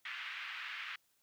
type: band-pass noise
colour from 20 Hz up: white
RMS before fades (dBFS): -44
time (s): 0.05-0.96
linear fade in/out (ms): 5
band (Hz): 1400 to 2700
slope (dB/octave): 24
effects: white hiss -75 dBFS RMS until 1.22 s